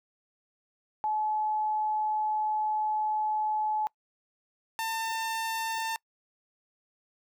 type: tone pair in turn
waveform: sine / sawtooth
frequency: 857 / 898.5 Hz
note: A5 / A5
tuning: -46 / +36 cents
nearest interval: minor second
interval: 82 cents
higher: second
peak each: -26 dBFS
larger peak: neither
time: 1.04-3.87 / 4.79-5.96 s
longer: first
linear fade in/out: 0 ms
effects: noise-tail reverb RT60 0.1 s tail -25 dB re dry